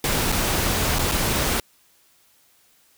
pink noise with dropouts, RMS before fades -22 dBFS, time 0.04-1.6 s, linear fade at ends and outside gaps 2 ms, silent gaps 0.319-0.323 / 0.986-0.991 / 1.115-1.119 s, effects white hiss -59 dBFS RMS until 2.97 s

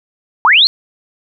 sine linear sweep, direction up, 830 to 4435 Hz, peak -5 dBFS, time 0.45-0.67 s, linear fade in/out 0 ms, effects none

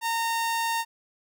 sawtooth tone, 918 Hz, A#5, 27 cents flat, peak -21 dBFS, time 0.01-0.85 s, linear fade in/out 50 ms, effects none

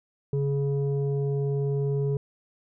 sine tone pair together, 140 / 419.5 Hz, C#3 / G#4, +18 / +17 cents, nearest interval octave + perfect fifth, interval 1899 cents, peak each -23 / -27 dBFS, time 0.33-2.17 s, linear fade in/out 2 ms, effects tanh soft clip ceiling -19 dBFS

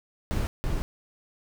brown noise bursts at uneven times, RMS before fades -27 dBFS, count 2, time 0.31-0.47 / 0.64-0.82 s, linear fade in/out 0 ms, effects none

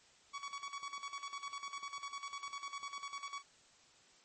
sawtooth tone with tremolo, 1127 Hz, C#6, 28 cents sharp, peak -37 dBFS, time 0.33-3.43 s, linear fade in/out 20 ms, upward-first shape square, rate 10 Hz, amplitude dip 70%, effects white hiss -65 dBFS RMS until 4.24 s + MP3 32 kbps

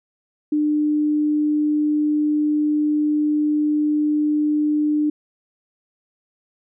sine tone, 300 Hz, D4, 37 cents sharp, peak -16 dBFS, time 0.52-5.1 s, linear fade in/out 5 ms, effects none

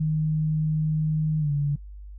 sine tone with pitch glide, 155.3 to 144.07 Hz, D#3 to D3, -3 to -33 cents, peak -21 dBFS, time 0-1.76 s, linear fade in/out 10 ms, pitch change -130 cents, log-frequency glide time 1.39-1.51 s, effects noise-tail reverb RT60 0.1 s tail -22 dB re dry + added 50 Hz sine -38 dBFS peak until 2.18 s

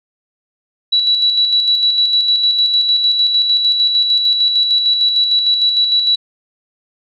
sine tone with tremolo, 3928 Hz, B7, 10 cents flat, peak -9 dBFS, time 0.92-6.16 s, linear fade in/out 10 ms, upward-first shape square, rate 6.6 Hz, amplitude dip 40%, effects none

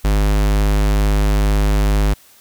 square tone, 51.1 Hz, G#1, 27 cents flat, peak -13 dBFS, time 0.04-2.14 s, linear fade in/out 10 ms, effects white hiss -48 dBFS RMS until 2.4 s

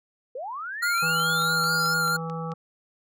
sine linear sweep, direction up, 466.2 to 5300 Hz, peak -31 dBFS, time 0.35-1.94 s, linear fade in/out 5 ms
square tone with vibrato, 1397 Hz, F6, in tune, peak -23 dBFS, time 0.82-2.17 s, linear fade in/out 10 ms, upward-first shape sine, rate 4.6 Hz, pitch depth 29 cents each way
click train, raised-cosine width 0.2 ms, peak -27 dBFS, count 8, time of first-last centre 0.98-2.518 s, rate 4.55 Hz
harmonic tone, 163.8 Hz, E3, 11 cents flat, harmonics 1 / 3 / 5 / 7 / 8, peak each -31 / -36 / -38 / -39 / -40 dBFS, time 1.02-2.54 s, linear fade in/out 10 ms
effects none

